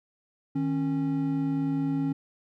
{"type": "tone pair together", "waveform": "triangle", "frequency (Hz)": [155.56, 274.1], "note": ["D#3", "C#4"], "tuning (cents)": [0, -19], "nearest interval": "minor seventh", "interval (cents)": 981, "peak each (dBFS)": [-28, -24], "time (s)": [0.55, 2.13], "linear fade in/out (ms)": 10, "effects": []}